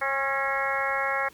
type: harmonic tone with a mistuned harmonic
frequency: 272 Hz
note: C#4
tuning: 33 cents flat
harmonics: 2 / 3 / 4 / 5 / 6 / 7 / 8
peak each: -32 / -32 / -32 / -32 / -32 / -32 / -32 dBFS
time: 0.01-1.29 s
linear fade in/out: 10 ms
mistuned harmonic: 6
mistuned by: +29 cents
effects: pink hiss -54 dBFS RMS until 1.33 s